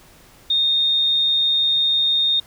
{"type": "tone", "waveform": "sine", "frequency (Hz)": 3677, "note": "A#7", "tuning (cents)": -24, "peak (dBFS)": -15, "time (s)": [0.5, 2.4], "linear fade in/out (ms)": 5, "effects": ["pink hiss -49 dBFS RMS until 2.46 s"]}